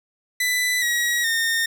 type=tone with pitch steps; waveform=sawtooth; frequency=1993 / 1909.6 / 1829.7 Hz; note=B6 / A#6 / A#6; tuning=+15 / +41 / -33 cents; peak=-16 dBFS; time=0.4-1.66 s; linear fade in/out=5 ms; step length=420 ms; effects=none